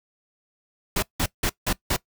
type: noise bursts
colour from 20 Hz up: pink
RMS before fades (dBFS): -23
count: 5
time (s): 0.96-1.965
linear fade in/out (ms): 5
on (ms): 65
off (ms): 170
effects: noise-tail reverb RT60 0.1 s tail -20 dB re dry